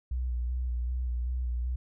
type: tone with vibrato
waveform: sine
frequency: 61.3 Hz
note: B1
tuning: 12 cents flat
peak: -28 dBFS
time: 0.11-1.76 s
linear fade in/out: 5 ms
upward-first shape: square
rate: 2.6 Hz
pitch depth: 32 cents each way
effects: none